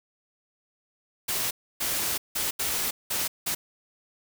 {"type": "noise bursts at uneven times", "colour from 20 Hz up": "white", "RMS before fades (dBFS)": -28, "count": 6, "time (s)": [[1.28, 1.51], [1.8, 2.18], [2.35, 2.51], [2.59, 2.91], [3.1, 3.28], [3.46, 3.55]], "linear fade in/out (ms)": 10, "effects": []}